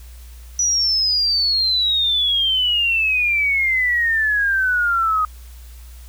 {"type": "exponential sweep", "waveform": "sine", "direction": "down", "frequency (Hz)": [5920, 1244.5], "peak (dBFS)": -15, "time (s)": [0.59, 5.25], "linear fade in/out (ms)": 2, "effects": ["added 60 Hz sine -36 dBFS peak until 6.08 s", "white hiss -49 dBFS RMS until 6.08 s"]}